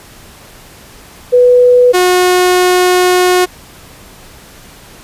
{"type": "tone pair in turn", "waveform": ["sine", "sawtooth"], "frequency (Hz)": [493.9, 362.5], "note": ["B4", "F#4"], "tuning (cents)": [0, -35], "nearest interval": "perfect fourth", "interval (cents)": 535, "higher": "first", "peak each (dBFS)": -3, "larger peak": "neither", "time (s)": [[1.32, 1.93], [1.93, 3.46]], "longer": "second", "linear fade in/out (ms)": 20, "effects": ["pink hiss -37 dBFS RMS until 5.03 s", "resampled to 32000 Hz"]}